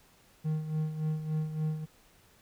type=tone with tremolo; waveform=triangle; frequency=155.56 Hz; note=D#3; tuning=in tune; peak=-25 dBFS; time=0.44-1.86 s; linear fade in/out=20 ms; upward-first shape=sine; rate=3.5 Hz; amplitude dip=65%; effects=pink hiss -62 dBFS RMS until 2.41 s